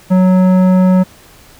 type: tone with tanh clipping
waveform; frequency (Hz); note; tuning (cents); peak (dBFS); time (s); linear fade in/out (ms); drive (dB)
triangle; 185; F#3; 0; -8; 0.1-1.04; 20; 17
effects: pink hiss -42 dBFS RMS until 1.59 s